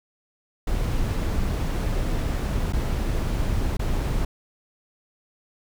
brown noise with dropouts, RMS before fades -24 dBFS, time 0.67-4.25 s, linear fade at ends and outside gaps 5 ms, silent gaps 2.725-2.732 / 3.77-3.793 s, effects none

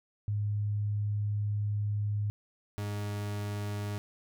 sine / 40% pulse tone pair in turn, 103.83 / 102.99 Hz, G#2 / G#2, 0 / -14 cents, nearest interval unison, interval 14 cents, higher first, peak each -28 / -32 dBFS, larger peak first, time 0.28-2.3 / 2.78-3.98 s, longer first, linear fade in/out 0 ms, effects none

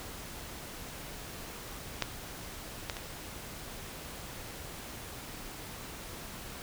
clicks, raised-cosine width 0.2 ms, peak -11 / -15 / -22 dBFS, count 3, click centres 2.023 / 2.898 / 2.968 s, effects pink hiss -44 dBFS RMS until 6.62 s

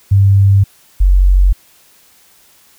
sine tone pair in turn, 98.6 / 46.45 Hz, G2 / F#1, +11 / +7 cents, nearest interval octave + minor second, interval 1304 cents, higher first, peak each -5 dBFS, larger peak neither, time 0.11-0.64 / 1-1.53 s, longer neither, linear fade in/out 10 ms, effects white hiss -48 dBFS RMS until 2.78 s

